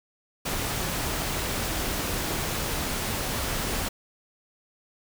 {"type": "noise", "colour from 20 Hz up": "pink", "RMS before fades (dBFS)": -29, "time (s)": [0.45, 3.89], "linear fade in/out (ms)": 10, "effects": []}